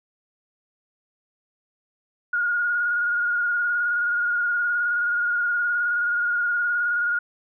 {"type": "tone with vibrato", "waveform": "sine", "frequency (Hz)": 1432, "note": "F6", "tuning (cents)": 43, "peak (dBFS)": -20, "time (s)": [2.33, 7.19], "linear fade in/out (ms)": 5, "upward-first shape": "square", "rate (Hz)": 19, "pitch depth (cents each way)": 25, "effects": []}